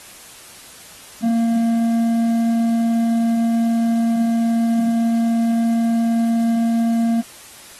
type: tone with hard clipping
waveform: sine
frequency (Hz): 230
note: A#3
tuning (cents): -23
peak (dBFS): -16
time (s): 1.22-7.22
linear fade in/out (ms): 20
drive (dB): 5
effects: white hiss -41 dBFS RMS until 7.79 s + AAC 32 kbps